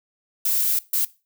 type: noise bursts at uneven times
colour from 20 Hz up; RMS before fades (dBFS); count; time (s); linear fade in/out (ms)
violet; -21; 2; 0.45-0.79 / 0.93-1.05; 5
effects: noise-tail reverb RT60 0.3 s tail -20 dB re dry